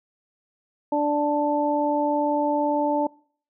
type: harmonic tone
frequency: 293.7 Hz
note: D4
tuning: in tune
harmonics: 1 / 2 / 3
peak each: -24 / -24 / -24 dBFS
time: 0.92-3.07 s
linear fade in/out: 5 ms
effects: noise-tail reverb RT60 0.5 s tail -24 dB re dry